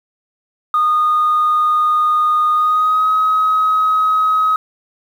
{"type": "tone with pitch glide", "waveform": "sine", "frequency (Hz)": [1230, 1269.7], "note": ["D#6", "D#6"], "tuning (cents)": [-20, 35], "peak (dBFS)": -10, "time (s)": [0.74, 4.56], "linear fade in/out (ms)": 2, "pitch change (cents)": 55, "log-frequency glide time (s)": [2.54, 3.09], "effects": ["tanh soft clip ceiling -7 dBFS", "7-bit"]}